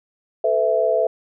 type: chord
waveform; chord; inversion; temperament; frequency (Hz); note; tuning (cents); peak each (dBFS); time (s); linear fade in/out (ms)
sine; A suspended second; none; equal with one note detuned; 440 / 505.7 / 659.3; A4 / B4 / E5; 0 / +41 / 0; -22 / -21 / -18; 0.44-1.07; 5
effects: none